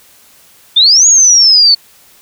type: exponential two-way sweep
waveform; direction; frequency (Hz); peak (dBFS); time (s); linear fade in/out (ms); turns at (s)
sine; up then down; 3479 to 6800 to 4426; -3; 0.76-1.75; 10; 1.07
effects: white hiss -44 dBFS RMS until 2.21 s